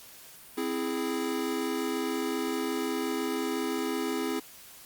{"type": "chord", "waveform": "square", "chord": "C augmented", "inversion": "none", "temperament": "equal", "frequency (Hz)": [261.6, 329.6, 415.3], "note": ["C4", "E4", "G#4"], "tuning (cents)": [0, 0, 0], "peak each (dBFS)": -34, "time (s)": [0.57, 4.4], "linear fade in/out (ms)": 10, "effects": ["white hiss -50 dBFS RMS until 4.85 s", "Opus 48 kbps"]}